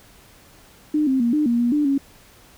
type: tone with pitch steps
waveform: sine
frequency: 302.4 / 264 / 235.9 / 301.6 / 236.4 / 239.4 / 296.3 / 276.3 Hz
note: D#4 / C4 / A#3 / D4 / A#3 / A#3 / D4 / C#4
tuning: -49 / +16 / +21 / +46 / +24 / +46 / +15 / -6 cents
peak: -16 dBFS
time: 0.94-1.98 s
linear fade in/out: 5 ms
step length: 130 ms
effects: pink hiss -50 dBFS RMS until 2.57 s